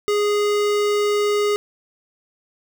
square tone with notch filter, 414.1 Hz, G#4, 5 cents flat, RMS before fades -19 dBFS, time 0.08-1.56 s, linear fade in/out 0 ms, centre 12000 Hz, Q 0.93, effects none

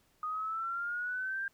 sine exponential sweep, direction up, 1235 to 1600 Hz, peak -33 dBFS, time 0.23-1.48 s, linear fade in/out 2 ms, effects pink hiss -70 dBFS RMS until 1.53 s

